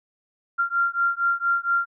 sine beating tone pair, 1383 / 1387.3 Hz, F6 / F6, -17 / -12 cents, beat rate 4.3 Hz, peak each -23 dBFS, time 0.58-1.86 s, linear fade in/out 20 ms, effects none

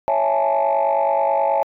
sine chord, A major seventh, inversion first, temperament equal, 554.4 / 659.3 / 830.6 / 880 Hz, C#5 / E5 / G#5 / A5, 0 / 0 / 0 / 0 cents, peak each -20 dBFS, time 0.08-1.63 s, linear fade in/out 0 ms, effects tanh soft clip ceiling -10 dBFS

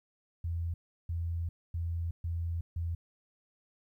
sine tone bursts at uneven times, 84.3 Hz, E2, 39 cents sharp, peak -31 dBFS, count 5, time 0.44-0.74 / 1.09-1.49 / 1.74-2.11 / 2.24-2.61 / 2.76-2.95 s, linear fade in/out 5 ms, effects 12-bit

